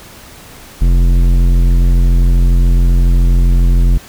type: tone with tanh clipping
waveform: sine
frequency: 43.65 Hz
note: F1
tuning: in tune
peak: -8 dBFS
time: 0.81-3.98 s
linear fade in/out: 10 ms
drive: 13 dB
effects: pink hiss -36 dBFS RMS until 4.08 s